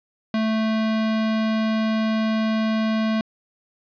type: tone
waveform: square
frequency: 220 Hz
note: A3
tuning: in tune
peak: -20 dBFS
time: 0.34-3.21 s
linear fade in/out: 2 ms
effects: resampled to 11025 Hz + 10-bit